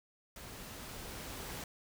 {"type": "noise with level ramp", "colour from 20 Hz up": "pink", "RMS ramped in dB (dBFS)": [-49, -43], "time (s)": [0.36, 1.64], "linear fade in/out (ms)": 2, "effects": []}